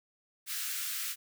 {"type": "high-pass noise", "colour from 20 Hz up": "white", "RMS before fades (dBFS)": -36, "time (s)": [0.46, 1.16], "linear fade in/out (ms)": 50, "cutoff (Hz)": 1300, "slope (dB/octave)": 48, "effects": []}